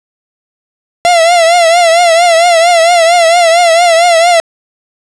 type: tone with vibrato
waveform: 45% pulse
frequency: 680 Hz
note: F5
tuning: 46 cents flat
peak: -4 dBFS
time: 1.05-4.4 s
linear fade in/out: 0 ms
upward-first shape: triangle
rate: 4.4 Hz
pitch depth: 94 cents each way
effects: resampled to 22050 Hz + 7-bit